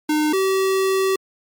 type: tone pair in turn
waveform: square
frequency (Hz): 304.2 / 383.3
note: D#4 / G4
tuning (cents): -39 / -39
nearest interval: major third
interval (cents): 400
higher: second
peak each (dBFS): -17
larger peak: neither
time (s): 0.09-0.33 / 0.33-1.16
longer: second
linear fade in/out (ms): 5
effects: MP3 96 kbps